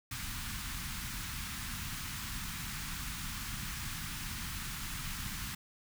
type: band-stop noise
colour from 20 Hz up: pink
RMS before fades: -40 dBFS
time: 0.11-5.55 s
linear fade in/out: 5 ms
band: 230 to 1100 Hz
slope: 24 dB/octave
effects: none

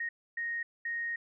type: tone bursts at uneven times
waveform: sine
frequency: 1864.7 Hz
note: A#6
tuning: in tune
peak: -32 dBFS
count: 3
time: 0-0.09 / 0.37-0.63 / 0.85-1.16 s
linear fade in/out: 5 ms
effects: none

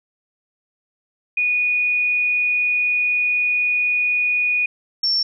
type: tone pair in turn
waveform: sine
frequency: 2464 / 5436 Hz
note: D#7 / F8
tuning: -17 / -48 cents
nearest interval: octave + major second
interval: 1369 cents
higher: second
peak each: -16 dBFS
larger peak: neither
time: 1.37-4.66 / 5.03-5.23 s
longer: first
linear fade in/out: 5 ms
effects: none

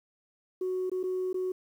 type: tone with dropouts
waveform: sine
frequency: 370 Hz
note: F#4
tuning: in tune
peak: -27 dBFS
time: 0.61-1.52 s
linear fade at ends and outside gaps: 5 ms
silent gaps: 0.898-0.916 / 1.031-1.037 / 1.33-1.342 s
effects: tanh soft clip ceiling -25 dBFS + 10-bit

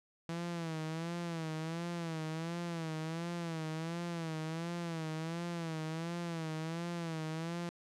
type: tone with vibrato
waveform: sawtooth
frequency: 164.81 Hz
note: E3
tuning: in tune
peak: -33 dBFS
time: 0.29-7.69 s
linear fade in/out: 0 ms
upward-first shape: sine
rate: 1.4 Hz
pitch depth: 82 cents each way
effects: low-pass 8000 Hz 12 dB/octave

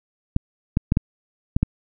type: clicks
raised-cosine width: 5 ms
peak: -5 dBFS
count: 6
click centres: 0.364 / 0.771 / 0.921 / 0.971 / 1.565 / 1.63 s
effects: none

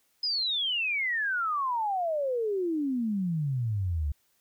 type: exponential sweep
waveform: sine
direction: down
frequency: 5110 to 69.3 Hz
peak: -26 dBFS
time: 0.23-4.12 s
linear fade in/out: 5 ms
effects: white hiss -70 dBFS RMS until 4.4 s

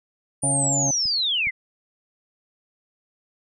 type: linear sweep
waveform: sine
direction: down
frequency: 9490 to 1956 Hz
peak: -20 dBFS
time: 0.42-1.51 s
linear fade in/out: 20 ms
type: harmonic tone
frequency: 138.59 Hz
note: C#3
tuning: in tune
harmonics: 1 / 2 / 4 / 5 / 6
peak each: -26 / -29 / -32 / -33 / -34 dBFS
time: 0.43-0.91 s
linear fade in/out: 5 ms
type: clicks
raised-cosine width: 5 ms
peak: -29 dBFS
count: 2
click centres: 1.056 / 1.471 s
effects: none

